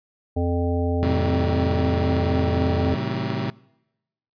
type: harmonic tone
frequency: 86.7 Hz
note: F2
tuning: 12 cents flat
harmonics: 1 / 3 / 5 / 7 / 9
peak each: -22 / -26 / -28 / -31 / -33 dBFS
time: 0.36-2.95 s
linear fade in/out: 10 ms
type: chord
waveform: 25% pulse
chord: A diminished seventh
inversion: none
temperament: just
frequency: 110 / 132 / 158.4 / 190.08 Hz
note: A2 / C3 / Eb3 / Gb3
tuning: 0 / +16 / +31 / +47 cents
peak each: -25 / -24 / -29 / -27 dBFS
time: 1.03-3.5 s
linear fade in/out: 0 ms
effects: noise-tail reverb RT60 0.9 s tail -23 dB re dry + resampled to 11025 Hz